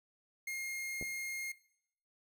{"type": "tone", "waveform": "45% pulse", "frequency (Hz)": 2134, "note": "C7", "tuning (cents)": 34, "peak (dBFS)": -37, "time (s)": [0.47, 1.52], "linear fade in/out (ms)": 5}
{"type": "clicks", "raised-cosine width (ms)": 2, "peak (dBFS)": -31, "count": 2, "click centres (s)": [1.013, 1.026]}
{"effects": ["noise-tail reverb RT60 0.7 s tail -18 dB re dry"]}